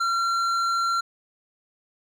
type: tone with hard clipping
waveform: sine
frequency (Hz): 1367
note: F6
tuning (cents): -37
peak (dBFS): -23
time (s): 0-1.01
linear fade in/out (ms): 10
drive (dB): 9
effects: none